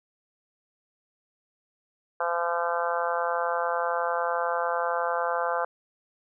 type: harmonic tone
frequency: 171 Hz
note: F3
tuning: 36 cents flat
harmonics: 3 / 4 / 5 / 6 / 7 / 8 / 9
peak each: -30 / -31 / -32 / -33 / -33 / -34 / -35 dBFS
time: 2.2-5.65 s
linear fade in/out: 5 ms
effects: none